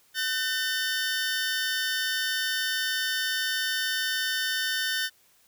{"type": "tone pair together", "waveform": "20% pulse", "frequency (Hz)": [1513.6, 1800], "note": ["F#6", "A6"], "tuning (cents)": [39, 39], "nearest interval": "minor third", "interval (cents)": 300, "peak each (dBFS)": -24, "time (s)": [0.14, 5.1], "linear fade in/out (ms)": 50, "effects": ["white hiss -62 dBFS RMS until 5.47 s"]}